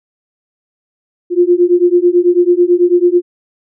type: beating tone pair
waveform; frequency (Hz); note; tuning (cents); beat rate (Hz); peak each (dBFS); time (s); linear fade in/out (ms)
sine; 348.3 / 357.4; F4 / F4; -5 / +40; 9.1; -10; 1.3-3.22; 50
effects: none